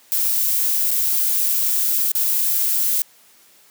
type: noise with dropouts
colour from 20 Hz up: violet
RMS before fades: -19 dBFS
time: 0.12-3.02 s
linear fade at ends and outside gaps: 0 ms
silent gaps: 0.907-0.913 / 2.117-2.152 s
effects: white hiss -52 dBFS RMS until 3.7 s + high-pass 150 Hz 12 dB/octave